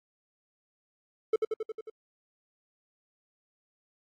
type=tone with echo; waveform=triangle; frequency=438.3 Hz; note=A4; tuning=7 cents flat; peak=-19 dBFS; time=1.33-1.36 s; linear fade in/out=5 ms; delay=90 ms; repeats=6; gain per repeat=-3 dB; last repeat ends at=1.9 s; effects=AAC 48 kbps